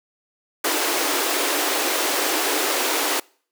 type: high-pass noise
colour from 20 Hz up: pink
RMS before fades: -22 dBFS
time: 0.64-3.2 s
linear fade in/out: 5 ms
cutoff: 280 Hz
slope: 96 dB/octave
effects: noise-tail reverb RT60 0.5 s tail -26 dB re dry